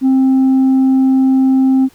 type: tone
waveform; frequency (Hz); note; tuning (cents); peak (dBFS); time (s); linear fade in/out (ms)
sine; 263.9; C4; +15; -5; 0.01-1.89; 50
effects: tanh soft clip ceiling -7 dBFS + pink hiss -48 dBFS RMS until 1.94 s